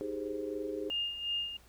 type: chord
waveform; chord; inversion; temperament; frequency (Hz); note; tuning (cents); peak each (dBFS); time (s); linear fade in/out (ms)
sine; Ab major seventh; second; equal; 311.1 / 392 / 415.3 / 523.3; Eb4 / G4 / Ab4 / C5; 0 / 0 / 0 / 0; -40 / -41 / -38 / -42; 0.01-0.9; 0
type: tone with tremolo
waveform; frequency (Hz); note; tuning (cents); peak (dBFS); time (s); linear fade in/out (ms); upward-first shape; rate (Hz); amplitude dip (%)
sine; 2824; F7; +19; -30; 0.9-1.57; 5; sine; 2.8; 65
effects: added 60 Hz sine -60 dBFS peak until 1.68 s + pink hiss -62 dBFS RMS until 1.68 s